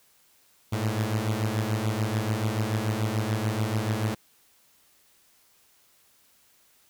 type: beating tone pair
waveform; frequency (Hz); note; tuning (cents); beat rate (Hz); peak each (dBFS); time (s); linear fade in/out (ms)
sawtooth; 105.2 / 112.1; G#2 / A2; +23 / +33; 6.9; -24 / -24; 0.72-4.15; 10
effects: white hiss -62 dBFS RMS until 6.89 s